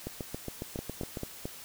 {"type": "two click trains", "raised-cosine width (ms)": 2, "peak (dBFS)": [-21, -22], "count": [4, 9], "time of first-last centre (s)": [[0.79, 1.455], [0.07, 1.172]], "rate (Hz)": [4.51, 7.26], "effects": ["white hiss -47 dBFS RMS until 1.64 s"]}